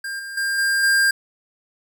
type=tone with level steps; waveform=square; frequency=1600 Hz; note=G6; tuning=35 cents sharp; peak=-27 / -31 / -21 / -18 / -15 dBFS; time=0.04-1.11 s; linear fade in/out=5 ms; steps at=0.19 / 0.37 / 0.58 / 0.83 s; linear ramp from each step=5 ms; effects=none